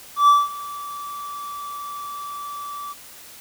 triangle tone with ADSR envelope, 1159 Hz, D6, 23 cents flat, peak -7 dBFS, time 0.16-2.94 s, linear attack 120 ms, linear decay 200 ms, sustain -21 dB, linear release 25 ms, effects white hiss -43 dBFS RMS until 3.4 s

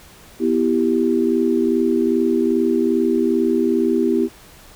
sine chord, E minor, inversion second, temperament equal, 246.9 / 329.6 / 392 Hz, B3 / E4 / G4, 0 / 0 / 0 cents, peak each -19 dBFS, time 0.39-4.29 s, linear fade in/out 50 ms, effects pink hiss -45 dBFS RMS until 4.75 s

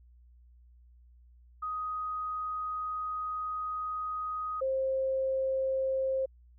sine tone pair in turn, 1251 / 530.1 Hz, D#6 / C5, +9 / +23 cents, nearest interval octave + minor third, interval 1486 cents, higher first, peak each -32 / -27 dBFS, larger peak second, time 1.62-4.61 / 4.61-6.26 s, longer first, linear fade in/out 10 ms, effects added 60 Hz sine -55 dBFS peak until 6.58 s

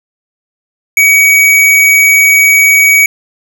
square tone, 2261 Hz, C#7, 34 cents sharp, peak -4 dBFS, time 0.97-3.06 s, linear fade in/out 2 ms, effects none

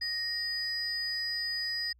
sine tone pair together, 1864.7 / 4949 Hz, A#6 / D#8, 0 / -10 cents, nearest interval octave + perfect fourth, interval 1690 cents, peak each -35 / -31 dBFS, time 0.01-1.93 s, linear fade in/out 10 ms, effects tanh soft clip ceiling -25 dBFS + added 60 Hz sine -59 dBFS peak until 1.99 s

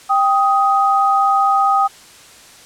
sine tone pair together, 788.1 / 1251 Hz, G5 / D#6, +9 / +9 cents, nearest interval minor sixth, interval 800 cents, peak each -14 dBFS, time 0.09-1.88 s, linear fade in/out 20 ms, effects white hiss -42 dBFS RMS until 2.65 s + low-pass 9000 Hz 12 dB/octave

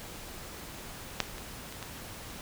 clicks, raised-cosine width 0.2 ms, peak -8 / -29 / -26 / -26 / -22 dBFS, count 5, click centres 1.203 / 1.239 / 1.382 / 1.725 / 1.827 s, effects pink hiss -44 dBFS RMS until 2.41 s

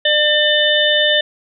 harmonic tone, 599 Hz, D5, 34 cents sharp, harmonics 1 / 3 / 5 / 6, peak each -17 / -17 / -17 / -17 dBFS, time 0.05-1.21 s, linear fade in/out 5 ms, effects none

